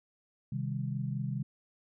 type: chord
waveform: sine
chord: C minor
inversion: none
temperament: equal with one note detuned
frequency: 130.81 / 155.56 / 199.88 Hz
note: C3 / Eb3 / G3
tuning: 0 / 0 / +34 cents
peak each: -34 / -37 / -38 dBFS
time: 0.52-1.43 s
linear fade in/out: 5 ms
effects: none